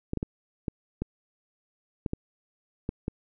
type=clicks; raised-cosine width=3 ms; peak=-16 dBFS; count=9; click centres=0.134 / 0.173 / 0.229 / 0.682 / 1.02 / 2.062 / 2.134 / 2.891 / 3.081 s; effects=none